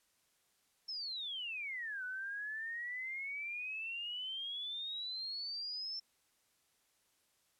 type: exponential two-way sweep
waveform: sine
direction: down then up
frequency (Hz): 5380 to 1480 to 5380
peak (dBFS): -39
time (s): 0.88-6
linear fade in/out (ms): 10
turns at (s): 2.04
effects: white hiss -75 dBFS RMS until 7.59 s + low-pass 12000 Hz 12 dB/octave